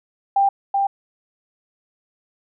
sine tone with echo, 792 Hz, G5, 18 cents sharp, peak -13 dBFS, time 0.36-0.49 s, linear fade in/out 5 ms, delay 380 ms, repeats 1, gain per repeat -3 dB, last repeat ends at 0.87 s, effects none

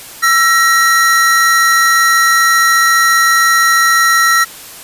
square tone pair together, 1339 / 1893.6 Hz, E6 / A#6, +27 / +27 cents, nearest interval tritone, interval 600 cents, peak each -11 dBFS, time 0.22-4.45 s, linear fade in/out 20 ms, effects white hiss -32 dBFS RMS until 4.83 s + resampled to 32000 Hz

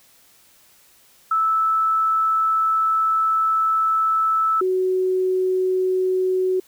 sine tone pair in turn, 1312 / 371.9 Hz, E6 / F#4, -9 / +9 cents, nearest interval octave + minor seventh, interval 2182 cents, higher first, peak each -16 / -17 dBFS, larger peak first, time 1.31-4.61 / 4.61-6.6 s, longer first, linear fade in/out 5 ms, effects white hiss -54 dBFS RMS until 6.67 s

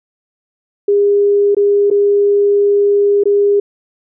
sine tone with dropouts, 405.9 Hz, G#4, 40 cents flat, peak -8 dBFS, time 0.88-3.6 s, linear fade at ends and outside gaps 5 ms, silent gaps 1.548-1.567 / 1.902-1.911 / 3.237-3.255 s, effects none

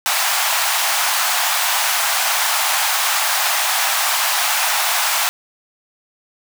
pink high-pass noise, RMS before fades -18 dBFS, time 0.06-5.29 s, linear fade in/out 0 ms, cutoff 700 Hz, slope 48 dB/octave, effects none

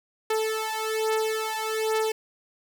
sawtooth beating tone pair, 437.9 / 439.1 Hz, A4 / A4, -8 / -4 cents, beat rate 1.2 Hz, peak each -24 dBFS, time 0.3-2.12 s, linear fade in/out 5 ms, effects none

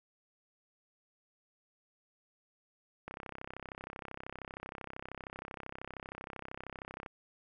click train, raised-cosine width 0.5 ms, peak -27 dBFS, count 132, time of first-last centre 3.08-7.062 s, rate 32.9 Hz, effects none

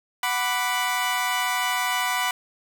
20% pulse chord, B minor, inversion second, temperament equal, 740 / 987.8 / 1174.7 Hz, F#5 / B5 / D6, 0 / 0 / 0 cents, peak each -23 / -20 / -25 dBFS, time 0.23-2.31 s, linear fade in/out 2 ms, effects none

